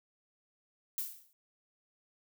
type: noise with exponential decay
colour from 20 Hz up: violet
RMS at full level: -33 dBFS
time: 0.98-1.33 s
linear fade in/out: 1 ms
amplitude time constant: 75 ms
effects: none